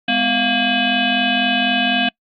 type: tone with frequency modulation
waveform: sine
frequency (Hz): 1618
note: G#6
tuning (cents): -46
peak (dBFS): -14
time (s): 0.08-2.09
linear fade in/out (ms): 5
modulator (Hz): 456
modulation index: 3.7
effects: noise-tail reverb RT60 0.1 s tail -26 dB re dry + Opus 48 kbps